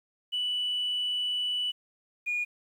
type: tone pair in turn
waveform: sine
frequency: 2965 / 2440 Hz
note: F#7 / D#7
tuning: +3 / -34 cents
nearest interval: minor third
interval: 337 cents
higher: first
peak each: -26 dBFS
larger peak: neither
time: 0.32-1.72 / 2.26-2.45 s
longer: first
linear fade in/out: 20 ms
effects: tanh soft clip ceiling -23 dBFS + 10-bit